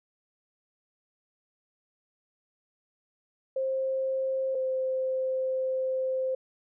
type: tone pair in turn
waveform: sine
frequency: 529 / 521.4 Hz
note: C5 / C5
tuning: +19 / -6 cents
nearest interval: unison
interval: 25 cents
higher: first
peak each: -26 dBFS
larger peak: neither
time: 3.56-4.55 / 4.55-6.35 s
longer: second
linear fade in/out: 5 ms
effects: none